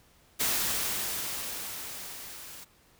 white noise with level ramp, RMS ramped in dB -27 to -46 dBFS, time 0.39-2.65 s, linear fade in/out 20 ms, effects pink hiss -62 dBFS RMS until 2.99 s

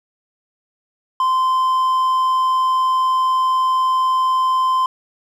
triangle tone, 1036 Hz, C6, 17 cents flat, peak -12 dBFS, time 1.2-4.86 s, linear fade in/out 2 ms, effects none

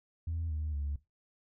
sine tone with pitch steps, 82.41 / 76.89 / 71.74 Hz, E2 / D#2 / D2, 0 / -20 / -40 cents, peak -31 dBFS, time 0.27-0.96 s, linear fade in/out 5 ms, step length 230 ms, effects noise-tail reverb RT60 0.2 s tail -18 dB re dry + tanh soft clip ceiling -29 dBFS

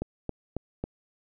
click train, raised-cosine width 2 ms, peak -17 dBFS, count 4, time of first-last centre 0.02-0.84 s, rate 3.66 Hz, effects none

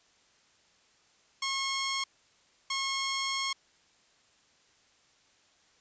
10% pulse tone bursts at uneven times, 1084 Hz, C#6, 39 cents flat, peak -21 dBFS, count 2, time 1.42-2.04 / 2.7-3.53 s, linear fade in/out 5 ms, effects white hiss -65 dBFS RMS until 5.8 s + resampled to 16000 Hz

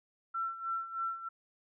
sine tone with tremolo, 1347 Hz, E6, 37 cents sharp, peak -31 dBFS, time 0.34-1.29 s, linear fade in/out 10 ms, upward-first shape sine, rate 3.2 Hz, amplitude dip 75%, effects none

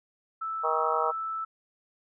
sine tone, 1317 Hz, E6, 2 cents flat, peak -30 dBFS, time 0.41-1.45 s, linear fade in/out 10 ms
harmonic tone, 158.2 Hz, D#3, 29 cents sharp, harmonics 3 / 4 / 5 / 6 / 7 / 8, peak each -32 / -32 / -32 / -32 / -32 / -32 dBFS, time 0.63-1.12 s, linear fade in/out 20 ms
effects none

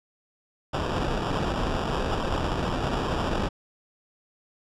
pink noise with sample-and-hold, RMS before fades -27 dBFS, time 0.73-3.49 s, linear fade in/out 10 ms, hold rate 2100 Hz, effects low-pass 5000 Hz 12 dB/octave

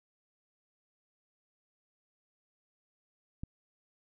click, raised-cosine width 5 ms, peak -26 dBFS, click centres 3.435 s, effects none

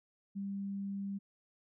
sine tone, 198 Hz, G3, 18 cents sharp, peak -36 dBFS, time 0.35-1.19 s, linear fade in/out 20 ms, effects none

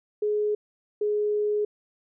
sine tone pair in turn, 420 / 418.5 Hz, G#4 / G#4, +19 / +13 cents, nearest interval unison, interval 6 cents, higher first, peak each -22 dBFS, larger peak neither, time 0.22-0.55 / 1.01-1.65 s, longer second, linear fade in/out 5 ms, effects none

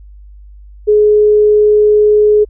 sine tone, 421.1 Hz, G#4, 24 cents sharp, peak -5 dBFS, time 0.87-2.45 s, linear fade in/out 20 ms, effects added 50 Hz sine -33 dBFS peak until 2.49 s

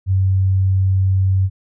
sine tone, 95.2 Hz, F#2, 50 cents sharp, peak -12 dBFS, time 0.06-1.5 s, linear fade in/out 50 ms, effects none

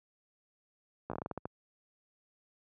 slowing click train, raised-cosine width 1 ms, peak -23 dBFS, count 10, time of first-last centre 1.1-1.455 s, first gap 15 ms, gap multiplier 1.23, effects high-pass 80 Hz 12 dB/octave

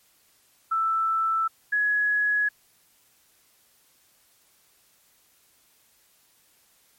sine tone pair in turn, 1324 / 1680.7 Hz, E6 / G#6, +7 / +20 cents, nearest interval major third, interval 413 cents, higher second, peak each -21 / -20 dBFS, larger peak second, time 0.71-1.48 / 1.72-2.49 s, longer neither, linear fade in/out 10 ms, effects white hiss -62 dBFS RMS until 6.98 s + MP3 64 kbps

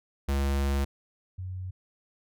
square / sine tone pair in turn, 69.3 / 92.5 Hz, C#2 / F#2, 0 / 0 cents, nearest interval perfect fourth, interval 500 cents, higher second, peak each -25 / -33 dBFS, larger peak first, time 0.28-0.85 / 1.38-1.71 s, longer first, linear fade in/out 10 ms, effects none

